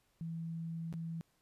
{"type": "tone with dropouts", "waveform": "sine", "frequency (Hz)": 164.81, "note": "E3", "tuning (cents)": 0, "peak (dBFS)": -38, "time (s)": [0.21, 1.21], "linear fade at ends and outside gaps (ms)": 0, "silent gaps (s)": [0.927, 0.939], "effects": ["pink hiss -75 dBFS RMS until 1.41 s", "resampled to 32000 Hz"]}